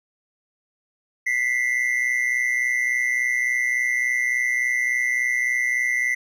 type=tone pair together; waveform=triangle; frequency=1975.5 / 2099 Hz; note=B6 / C7; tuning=0 / +5 cents; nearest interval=minor second; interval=105 cents; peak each=-20 / -22 dBFS; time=1.26-6.15 s; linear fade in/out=10 ms; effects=none